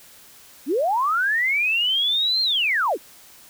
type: linear two-way sweep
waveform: sine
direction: up then down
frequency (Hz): 233.1 to 4232 to 233.1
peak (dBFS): -18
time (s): 0.66-2.98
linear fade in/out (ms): 50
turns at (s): 2.42
effects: white hiss -48 dBFS RMS until 3.49 s